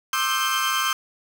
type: tone cluster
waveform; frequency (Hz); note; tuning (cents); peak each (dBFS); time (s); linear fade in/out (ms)
35% pulse; 1067 / 1206 / 1313 / 1565 / 3139; C6 / D6 / E6 / G6 / G7; +34 / +46 / -7 / -3 / +2; -26; 0.13-0.93; 2
effects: none